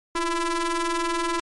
sawtooth ring-modulated tone, 332.9 Hz, E4, 17 cents sharp, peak -16 dBFS, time 0.15-1.4 s, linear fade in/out 5 ms, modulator 676 Hz, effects MP3 48 kbps

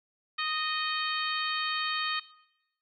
harmonic tone with a mistuned harmonic, 622.3 Hz, D#5, in tune, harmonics 2 / 3 / 4 / 5 / 6 / 7, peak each -33 / -35 / -36 / -37 / -38 / -38 dBFS, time 0.38-2.2 s, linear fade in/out 10 ms, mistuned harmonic 3, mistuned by -15 cents, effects noise-tail reverb RT60 0.9 s tail -19 dB re dry + MP3 64 kbps

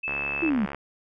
sine tone, 2620 Hz, E7, 11 cents flat, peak -27 dBFS, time 0.03-0.5 s, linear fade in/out 10 ms
click train, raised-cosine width 0.5 ms, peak -18 dBFS, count 48, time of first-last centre 0.08-0.747 s, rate 70.5 Hz
sine linear sweep, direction down, 346.4 to 187.7 Hz, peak -21 dBFS, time 0.42-0.66 s, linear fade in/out 10 ms
effects none

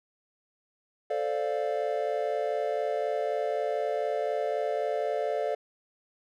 triangle chord, D minor seventh, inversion second, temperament equal, 440 / 523.3 / 587.3 / 698.5 Hz, A4 / C5 / D5 / F5, 0 / 0 / 0 / 0 cents, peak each -30 / -33 / -29 / -31 dBFS, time 1.1-5.55 s, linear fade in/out 5 ms, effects none

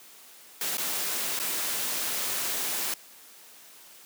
white noise with dropouts, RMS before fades -30 dBFS, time 0.61-2.94 s, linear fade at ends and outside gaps 2 ms, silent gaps 0.771-0.781 / 1.391-1.398 s, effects white hiss -51 dBFS RMS until 4.05 s + high-pass 200 Hz 12 dB/octave

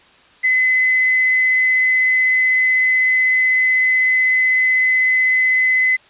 sine tone with quantisation, 2029 Hz, B6, 46 cents sharp, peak -12 dBFS, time 0.43-5.97 s, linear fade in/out 20 ms, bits 6, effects white hiss -49 dBFS RMS until 6.09 s + resampled to 8000 Hz

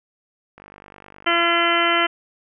click train, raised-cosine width 0.5 ms, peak -27 dBFS, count 43, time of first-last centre 0.58-1.425 s, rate 49.7 Hz
harmonic tone, 340.6 Hz, F4, 43 cents flat, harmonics 1 / 2 / 3 / 4 / 5 / 6 / 7 / 8 / 9, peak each -25 / -24 / -27 / -21 / -26 / -23 / -29 / -28 / -24 dBFS, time 1.26-2.07 s, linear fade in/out 10 ms
effects none

